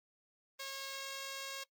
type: tone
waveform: 5% pulse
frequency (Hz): 544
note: C#5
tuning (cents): -33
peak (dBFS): -30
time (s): 0.59-1.64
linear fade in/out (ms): 10
effects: noise-tail reverb RT60 0.1 s tail -20 dB re dry + Opus 24 kbps